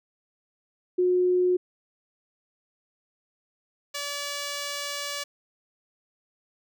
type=tone pair in turn; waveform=sine / 5% pulse; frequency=362 / 574.6 Hz; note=F#4 / D5; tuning=-38 / -38 cents; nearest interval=minor sixth; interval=800 cents; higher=second; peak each=-19 dBFS; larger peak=neither; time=0.98-1.57 / 3.94-5.24 s; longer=second; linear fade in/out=10 ms; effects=none